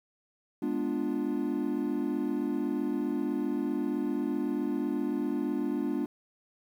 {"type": "chord", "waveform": "triangle", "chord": "G# diminished seventh", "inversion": "none", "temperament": "equal with one note detuned", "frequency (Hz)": [207.7, 245.9, 293.7, 349.2], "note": ["G#3", "B3", "D4", "F4"], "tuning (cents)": [0, -7, 0, 0], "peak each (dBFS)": [-34, -31, -29, -33], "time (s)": [0.62, 6.06], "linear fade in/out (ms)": 5, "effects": ["tanh soft clip ceiling -17 dBFS", "10-bit"]}